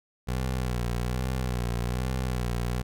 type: tone with vibrato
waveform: 20% pulse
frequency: 61.74 Hz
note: B1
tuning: in tune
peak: -22 dBFS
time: 0.27-2.83 s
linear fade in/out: 20 ms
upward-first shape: sine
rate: 1.2 Hz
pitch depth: 72 cents each way
effects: none